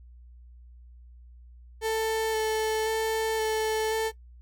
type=tone with vibrato; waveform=35% pulse; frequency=440 Hz; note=A4; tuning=in tune; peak=-23 dBFS; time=1.81-4.12 s; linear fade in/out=50 ms; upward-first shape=square; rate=0.95 Hz; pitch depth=11 cents each way; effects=noise-tail reverb RT60 0.1 s tail -18 dB re dry + added 60 Hz sine -47 dBFS peak until 4.41 s